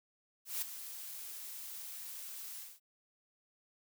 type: noise with ADSR envelope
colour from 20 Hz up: blue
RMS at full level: -35 dBFS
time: 0.45-2.8 s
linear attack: 170 ms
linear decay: 9 ms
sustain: -11 dB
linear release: 210 ms
effects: none

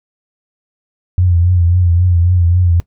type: tone with vibrato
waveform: sine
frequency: 88 Hz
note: F2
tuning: 14 cents sharp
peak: -8 dBFS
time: 1.18-2.8 s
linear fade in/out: 0 ms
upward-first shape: triangle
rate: 3.7 Hz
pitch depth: 73 cents each way
effects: noise-tail reverb RT60 0.1 s tail -18 dB re dry

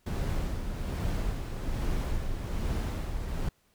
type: noise with tremolo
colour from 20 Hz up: brown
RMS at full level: -29 dBFS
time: 0.06-3.49 s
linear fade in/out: 5 ms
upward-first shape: sine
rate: 1.2 Hz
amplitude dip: 45%
effects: pink hiss -69 dBFS RMS until 3.74 s

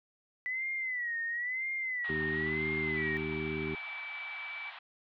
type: tone with vibrato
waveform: sine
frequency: 1975.5 Hz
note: B6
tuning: in tune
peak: -32 dBFS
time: 0.46-3.17 s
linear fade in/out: 0 ms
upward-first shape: sine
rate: 0.99 Hz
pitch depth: 120 cents each way
type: band-pass noise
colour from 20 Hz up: pink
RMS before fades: -48 dBFS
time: 2.04-4.79 s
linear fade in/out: 5 ms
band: 750 to 3700 Hz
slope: 48 dB/octave
type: harmonic tone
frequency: 77.78 Hz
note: D#2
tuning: in tune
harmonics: 1 / 2 / 3 / 4 / 5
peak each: -45 / -40 / -41 / -41 / -37 dBFS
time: 2.09-3.75 s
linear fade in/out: 5 ms
type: tone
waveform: sine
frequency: 2312 Hz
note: D7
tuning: 28 cents flat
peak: -39 dBFS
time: 2.96-4.71 s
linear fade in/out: 20 ms
effects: none

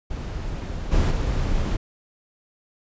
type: noise with level steps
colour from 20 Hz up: brown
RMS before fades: -29 / -19 / -23 dBFS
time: 0.1-1.77 s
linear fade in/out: 10 ms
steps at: 0.91 / 1.1 s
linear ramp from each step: 20 ms
effects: resampled to 16000 Hz

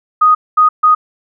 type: tone bursts at uneven times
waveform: sine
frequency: 1244.5 Hz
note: D#6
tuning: in tune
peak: -5 dBFS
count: 3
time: 0.21-0.35 / 0.57-0.69 / 0.83-0.95 s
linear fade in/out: 10 ms
effects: none

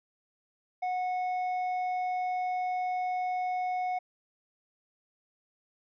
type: tone with hard clipping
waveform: sine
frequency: 732 Hz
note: F#5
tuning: 19 cents flat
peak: -30 dBFS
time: 0.82-3.99 s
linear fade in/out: 10 ms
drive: 5 dB
effects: resampled to 11025 Hz

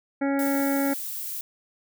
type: harmonic tone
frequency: 277.2 Hz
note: C#4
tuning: in tune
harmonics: 1 / 2 / 3 / 5 / 6 / 7 / 8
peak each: -23 / -29 / -33 / -37 / -39 / -40 / -41 dBFS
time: 0.21-0.94 s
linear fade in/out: 10 ms
type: noise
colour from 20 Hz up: violet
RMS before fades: -33 dBFS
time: 0.39-1.41 s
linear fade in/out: 2 ms
effects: none

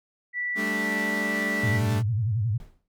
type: tone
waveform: sine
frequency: 1962 Hz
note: B6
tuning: 12 cents flat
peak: -26 dBFS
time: 0.33-1.81 s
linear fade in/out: 50 ms
type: chord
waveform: sawtooth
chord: G suspended second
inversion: none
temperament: equal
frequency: 196 / 220 / 293.7 Hz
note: G3 / A3 / D4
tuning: 0 / 0 / 0 cents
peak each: -29 / -27 / -30 dBFS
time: 0.55-2.03 s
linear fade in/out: 50 ms
type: tone with vibrato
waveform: sine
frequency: 110 Hz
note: A2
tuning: in tune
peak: -22 dBFS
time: 1.63-2.58 s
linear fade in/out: 10 ms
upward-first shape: sine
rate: 11 Hz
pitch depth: 180 cents each way
type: noise with exponential decay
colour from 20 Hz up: brown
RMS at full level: -39 dBFS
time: 2.6-2.88 s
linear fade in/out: 1 ms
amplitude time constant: 59 ms
effects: none

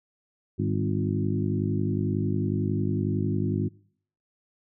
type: harmonic tone with a mistuned harmonic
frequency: 51 Hz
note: G#1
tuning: 31 cents flat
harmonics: 2 / 3 / 4 / 5 / 6 / 7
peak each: -28 / -30 / -31 / -32 / -33 / -33 dBFS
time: 0.58-3.69 s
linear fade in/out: 20 ms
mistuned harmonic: 4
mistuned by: -49 cents
effects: noise-tail reverb RT60 0.6 s tail -24 dB re dry

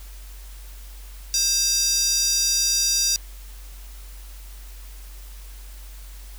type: tone with high-pass filter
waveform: square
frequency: 529 Hz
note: C5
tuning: 19 cents sharp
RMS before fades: -21 dBFS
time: 1.34-3.16 s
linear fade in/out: 0 ms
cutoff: 5300 Hz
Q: 6.6
effects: added 47 Hz sine -37 dBFS peak until 6.38 s + white hiss -48 dBFS RMS until 6.38 s

